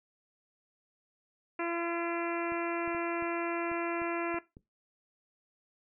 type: harmonic tone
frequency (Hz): 340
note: F4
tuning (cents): -46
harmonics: 1 / 2 / 3 / 4 / 5 / 6 / 7 / 8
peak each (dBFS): -34 / -39 / -40 / -40 / -42 / -43 / -42 / -46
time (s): 1.59-4.39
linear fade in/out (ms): 5
type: clicks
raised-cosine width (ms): 3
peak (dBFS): -37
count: 8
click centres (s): 2.521 / 2.877 / 2.948 / 3.224 / 3.716 / 4.018 / 4.344 / 4.569
effects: noise-tail reverb RT60 0.2 s tail -17 dB re dry